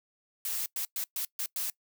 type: noise bursts at uneven times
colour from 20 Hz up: blue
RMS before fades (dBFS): -33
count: 6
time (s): 0.45-0.66 / 0.76-0.85 / 0.96-1.04 / 1.16-1.25 / 1.39-1.46 / 1.56-1.7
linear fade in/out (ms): 2
effects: noise-tail reverb RT60 0.1 s tail -22 dB re dry